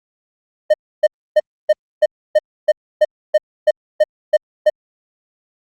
triangle tone bursts, 611 Hz, D#5, 32 cents flat, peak -5 dBFS, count 13, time 0.7-4.7 s, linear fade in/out 10 ms, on 40 ms, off 290 ms, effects Opus 32 kbps

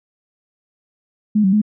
sine tone with pitch steps, 211.4 / 190.6 / 211.6 Hz, G#3 / G3 / G#3, +31 / -48 / +33 cents, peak -11 dBFS, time 1.35-1.617 s, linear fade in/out 10 ms, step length 89 ms, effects none

